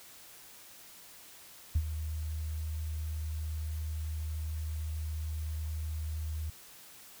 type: tone with ADSR envelope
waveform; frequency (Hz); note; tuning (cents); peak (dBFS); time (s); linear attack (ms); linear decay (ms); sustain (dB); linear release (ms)
sine; 77.78; D#2; 0; -21; 1.75-6.5; 8; 57; -12; 4
effects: tanh soft clip ceiling -20 dBFS + white hiss -53 dBFS RMS until 7.2 s